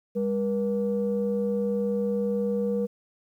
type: tone pair together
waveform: sine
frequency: 201.7 / 479.8 Hz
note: G3 / A#4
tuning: +50 / +50 cents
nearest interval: octave + minor third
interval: 1500 cents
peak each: -26 / -25 dBFS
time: 0.15-2.87 s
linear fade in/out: 20 ms
effects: tanh soft clip ceiling -17 dBFS + 10-bit